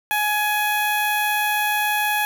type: tone with notch filter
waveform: 10% pulse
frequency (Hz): 839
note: G#5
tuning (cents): +17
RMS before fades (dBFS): -21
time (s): 0.11-2.25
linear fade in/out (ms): 0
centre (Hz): 4800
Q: 0.69
effects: 8-bit